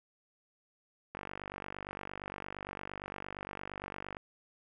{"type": "click train", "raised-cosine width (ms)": 0.5, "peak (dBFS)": -25, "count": 148, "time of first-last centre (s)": [1.15, 4.168], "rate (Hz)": 48.7, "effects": []}